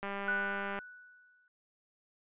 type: click train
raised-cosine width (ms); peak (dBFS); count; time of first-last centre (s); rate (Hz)
0.5; -24; 152; 0.03-0.789; 199
type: tone with exponential decay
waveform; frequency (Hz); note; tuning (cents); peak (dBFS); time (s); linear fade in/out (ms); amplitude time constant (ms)
sine; 1480; F#6; 0; -28; 0.28-1.48; 1; 260
effects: resampled to 8000 Hz